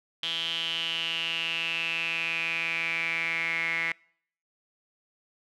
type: tone with band-pass filter sweep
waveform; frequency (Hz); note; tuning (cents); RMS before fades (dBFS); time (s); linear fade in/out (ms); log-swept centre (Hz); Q
sawtooth; 165.9; E3; +11; -30; 0.23-3.92; 2; 3200 to 2100; 9.6
effects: noise-tail reverb RT60 0.6 s tail -25 dB re dry